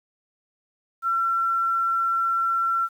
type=tone; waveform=sine; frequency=1354 Hz; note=E6; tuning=46 cents sharp; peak=-20 dBFS; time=1.02-2.89 s; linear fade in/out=50 ms; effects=9-bit